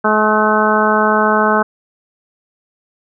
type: harmonic tone with a mistuned harmonic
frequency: 213.9 Hz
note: A3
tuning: 49 cents flat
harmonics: 1 / 2 / 3 / 4 / 5 / 6 / 7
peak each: -18 / -18 / -18 / -18 / -18 / -18 / -18 dBFS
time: 0.04-1.63 s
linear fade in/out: 10 ms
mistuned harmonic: 7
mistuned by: +18 cents
effects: none